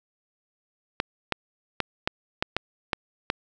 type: clicks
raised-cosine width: 0.3 ms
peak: -7 dBFS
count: 8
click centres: 1.001 / 1.323 / 1.803 / 2.075 / 2.425 / 2.566 / 2.932 / 3.301 s
effects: none